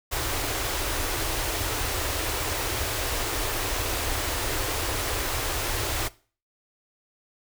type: band-stop noise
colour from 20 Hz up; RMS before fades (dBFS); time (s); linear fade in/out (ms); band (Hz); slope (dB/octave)
pink; -28; 0.11-6.09; 20; 120 to 280; 48
effects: noise-tail reverb RT60 0.4 s tail -20 dB re dry